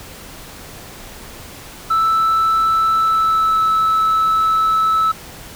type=tone with pitch glide; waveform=sine; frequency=1318.5 to 1305.6 Hz; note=E6 to E6; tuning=0 to -17 cents; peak=-10 dBFS; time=1.9-5.12 s; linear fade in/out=10 ms; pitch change=-17 cents; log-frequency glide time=2.95-3.61 s; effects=tanh soft clip ceiling -11 dBFS + pink hiss -36 dBFS RMS until 5.55 s